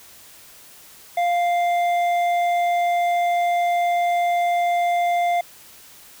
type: tone with hard clipping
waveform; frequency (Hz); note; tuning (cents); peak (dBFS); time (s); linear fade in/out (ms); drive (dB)
triangle; 698.5; F5; 0; -19; 1.17-5.41; 5; 11
effects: white hiss -46 dBFS RMS until 6.2 s